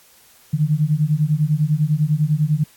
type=beating tone pair; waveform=sine; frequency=146.83 / 156.83 Hz; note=D3 / D#3; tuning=0 / +14 cents; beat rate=10 Hz; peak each=-18 dBFS; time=0.53-2.64 s; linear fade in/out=10 ms; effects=white hiss -51 dBFS RMS until 2.76 s + AAC 64 kbps